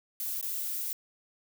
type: noise with dropouts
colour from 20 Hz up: violet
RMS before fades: -34 dBFS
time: 0.2-0.93 s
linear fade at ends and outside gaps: 1 ms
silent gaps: 0.412-0.427 s
effects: none